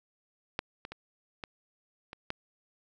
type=clicks; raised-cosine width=0.3 ms; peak=-14 / -24 / -25 / -22 / -26 / -17 dBFS; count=6; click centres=0.591 / 0.851 / 0.92 / 1.438 / 2.131 / 2.304 s; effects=none